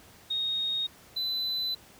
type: tone pair in turn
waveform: sine / triangle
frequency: 3729 / 4010 Hz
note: A#7 / B7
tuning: 0 / +26 cents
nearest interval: minor second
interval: 126 cents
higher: second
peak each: -27 dBFS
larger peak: neither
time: 0.3-0.87 / 1.16-1.75 s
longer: second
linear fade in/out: 10 ms
effects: pink hiss -54 dBFS RMS until 1.99 s + high-pass 60 Hz 12 dB/octave